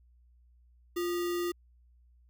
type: tone with sample-and-hold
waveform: sine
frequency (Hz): 349.2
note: F4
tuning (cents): 0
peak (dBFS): -29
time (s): 0.96-1.52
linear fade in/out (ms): 10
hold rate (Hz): 1575
effects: added 60 Hz sine -59 dBFS peak until 2.29 s